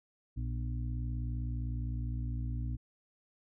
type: harmonic tone with a mistuned harmonic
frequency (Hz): 59.5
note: A#1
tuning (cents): +36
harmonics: 1 / 2 / 4 / 5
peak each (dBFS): -35 / -37 / -46 / -50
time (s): 0.36-2.77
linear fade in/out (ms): 20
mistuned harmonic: 4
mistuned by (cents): +28
effects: none